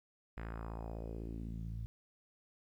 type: tone with low-pass filter sweep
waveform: sawtooth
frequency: 56 Hz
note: A1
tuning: 31 cents sharp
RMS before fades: -43 dBFS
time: 0.37-1.86 s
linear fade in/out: 0 ms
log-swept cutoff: 2000 to 110 Hz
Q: 2.3
effects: 12-bit